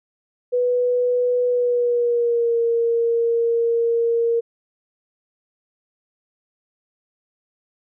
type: tone with pitch glide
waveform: sine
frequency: 492.6 to 465 Hz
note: B4 to A#4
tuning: -5 to -4 cents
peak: -16 dBFS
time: 0.52-4.41 s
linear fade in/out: 20 ms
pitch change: -99 cents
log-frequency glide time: 1.47-2.58 s
effects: none